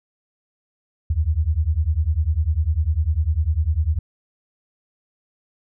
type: beating tone pair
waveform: sine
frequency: 73.42 / 83.42 Hz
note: D2 / E2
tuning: 0 / +21 cents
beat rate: 10 Hz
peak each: -20 dBFS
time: 1.1-3.99 s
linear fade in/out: 5 ms
effects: none